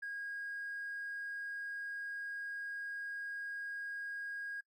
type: tone with hard clipping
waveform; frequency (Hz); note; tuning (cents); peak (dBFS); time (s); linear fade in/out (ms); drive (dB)
sine; 1635; G#6; -28; -40; 0.02-4.61; 10; 1
effects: noise-tail reverb RT60 0.1 s tail -22 dB re dry